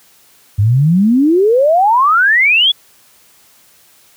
sine exponential sweep, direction up, 96.4 to 3466 Hz, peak -7 dBFS, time 0.58-2.72 s, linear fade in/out 10 ms, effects white hiss -48 dBFS RMS until 4.16 s + high-pass 60 Hz 12 dB/octave

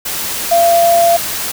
sine tone in noise, 683 Hz, F5, 39 cents flat, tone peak -7 dBFS, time 0.51-1.17 s, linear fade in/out 10 ms, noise white, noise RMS -20 dBFS, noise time 0.05-1.52 s, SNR +10 dB, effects none

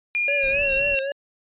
sine tone with pitch glide, 2416 to 2728 Hz, D7 to F7, +48 to -41 cents, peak -20 dBFS, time 0.15-0.99 s, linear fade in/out 0 ms, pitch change +211 cents, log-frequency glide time 0.51-0.65 s
square tone with vibrato, 554.4 Hz, C#5, in tune, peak -25 dBFS, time 0.28-1.12 s, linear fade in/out 2 ms, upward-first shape triangle, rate 3.8 Hz, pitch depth 71 cents each way
brown noise, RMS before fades -38 dBFS, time 0.43-0.95 s, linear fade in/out 0 ms
effects resampled to 8000 Hz

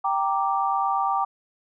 sine chord, G minor, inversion none, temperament equal, 784 / 932.3 / 1174.7 Hz, G5 / Bb5 / D6, 0 / 0 / 0 cents, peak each -24 / -27 / -25 dBFS, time 0.04-1.25 s, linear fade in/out 10 ms, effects none

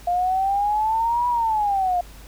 sine exponential two-way sweep, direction up then down, 698.5 to 980 to 698.5 Hz, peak -18 dBFS, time 0.07-2.01 s, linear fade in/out 5 ms, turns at 1.28 s, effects added 50 Hz sine -41 dBFS peak until 2.27 s + pink hiss -47 dBFS RMS until 2.27 s

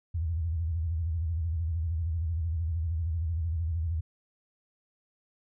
sine tone with vibrato, 82 Hz, E2, 9 cents flat, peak -27 dBFS, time 0.14-4.01 s, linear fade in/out 10 ms, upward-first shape square, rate 13 Hz, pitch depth 100 cents each way, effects none

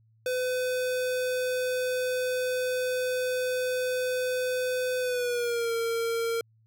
square tone with pitch glide, 505 to 460.4 Hz, B4 to A#4, +39 to -22 cents, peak -27 dBFS, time 0.26-6.41 s, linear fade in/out 2 ms, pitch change -161 cents, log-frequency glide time 5-5.73 s, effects added 111 Hz sine -60 dBFS peak until 6.66 s

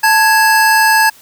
square tone pair together, 881 / 1663.1 Hz, A5 / G#6, +2 / +2 cents, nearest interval major seventh, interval 1100 cents, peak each -11 dBFS, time 0.03-1.1 s, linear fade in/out 10 ms, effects white hiss -43 dBFS RMS until 1.21 s

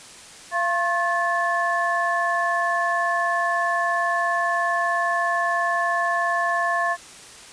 sine tone cluster, 687 / 1076 / 1743 Hz, F5 / C6 / A6, -29 / +48 / -17 cents, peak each -24 dBFS, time 0.51-6.97 s, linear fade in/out 50 ms, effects white hiss -43 dBFS RMS until 7.52 s + resampled to 22050 Hz

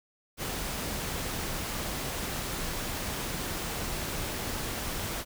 pink noise, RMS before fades -34 dBFS, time 0.37-5.25 s, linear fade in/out 50 ms, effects none

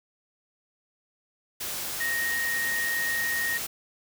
sine tone in noise, 1864.7 Hz, A#6, in tune, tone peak -26 dBFS, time 2-3.58 s, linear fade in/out 10 ms, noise white, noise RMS -33 dBFS, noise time 1.6-3.67 s, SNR +4 dB, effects none

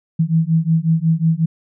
sine beating tone pair, 159.9 / 165.4 Hz, D#3 / E3, +48 / +6 cents, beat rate 5.5 Hz, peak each -16 dBFS, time 0.19-1.46 s, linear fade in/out 10 ms, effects none

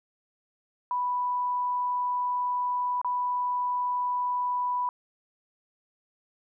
sine tone with dropouts, 987.8 Hz, B5, in tune, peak -25 dBFS, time 0.91-4.89 s, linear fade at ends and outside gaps 1 ms, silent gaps 3.015-3.046 s, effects none

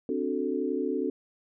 sine chord, D dominant seventh, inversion third, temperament equal, 261.6 / 293.7 / 370 / 440 Hz, C4 / D4 / F#4 / A4, 0 / 0 / 0 / 0 cents, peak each -32 dBFS, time 0.09-1.1 s, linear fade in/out 2 ms, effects none

